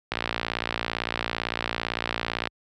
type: click train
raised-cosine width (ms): 0.3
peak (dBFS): -9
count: 137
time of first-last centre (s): 0.12-2.473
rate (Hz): 57.8
effects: high-pass 60 Hz 12 dB/octave